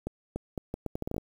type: accelerating click train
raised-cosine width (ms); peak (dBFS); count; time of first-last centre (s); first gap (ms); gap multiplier
2; -19; 12; 0.07-1.181; 290; 0.75
effects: 8-bit